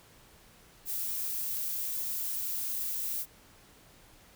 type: noise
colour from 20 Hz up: violet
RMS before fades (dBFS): -34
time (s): 0.85-3.26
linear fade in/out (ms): 50
effects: pink hiss -58 dBFS RMS until 4.35 s